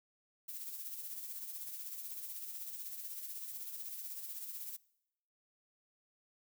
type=noise with tremolo; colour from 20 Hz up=violet; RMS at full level=-43 dBFS; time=0.48-4.77 s; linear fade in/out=10 ms; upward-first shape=sine; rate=16 Hz; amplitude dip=45%; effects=noise-tail reverb RT60 0.8 s tail -22 dB re dry